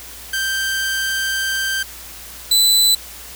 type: tone pair in turn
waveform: sawtooth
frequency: 1568 / 3997 Hz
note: G6 / B7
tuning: 0 / +20 cents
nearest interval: octave + major third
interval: 1620 cents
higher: second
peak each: -15 / -8 dBFS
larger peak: second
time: 0.33-1.83 / 2.51-2.95 s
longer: first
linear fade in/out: 5 ms
effects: added 59 Hz sine -43 dBFS peak until 3.35 s + white hiss -36 dBFS RMS until 3.35 s